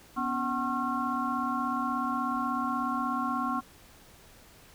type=tone cluster; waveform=sine; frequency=245.9 / 282.4 / 751 / 1082 / 1367 Hz; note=B3 / C#4 / F#5 / C#6 / F6; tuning=-7 / +32 / +26 / -42 / -37 cents; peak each=-33 / -37 / -36 / -31 / -36 dBFS; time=0.16-3.61 s; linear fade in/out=20 ms; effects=pink hiss -55 dBFS RMS until 4.74 s